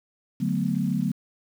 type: chord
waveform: sine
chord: B minor seventh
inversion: first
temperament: equal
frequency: 146.83 / 185 / 220 / 246.9 Hz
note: D3 / F#3 / A3 / B3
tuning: 0 / 0 / 0 / 0 cents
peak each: -29 / -26 / -28 / -29 dBFS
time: 0.4-1.12 s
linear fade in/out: 10 ms
effects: 8-bit